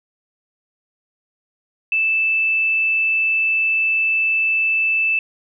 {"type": "tone", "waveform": "sine", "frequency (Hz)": 2637, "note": "E7", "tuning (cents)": 0, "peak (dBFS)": -15, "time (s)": [1.92, 5.19], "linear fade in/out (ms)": 2, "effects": []}